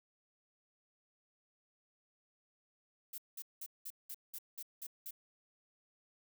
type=noise bursts; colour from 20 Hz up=violet; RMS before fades=-45 dBFS; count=9; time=3.13-5.109 s; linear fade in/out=5 ms; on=51 ms; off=190 ms; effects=none